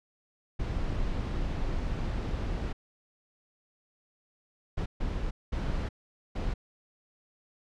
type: noise bursts at uneven times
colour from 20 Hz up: brown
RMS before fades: -31 dBFS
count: 5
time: 0.59-2.73 / 4.77-4.86 / 5-5.31 / 5.52-5.89 / 6.35-6.54 s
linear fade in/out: 10 ms
effects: low-pass 5000 Hz 12 dB/octave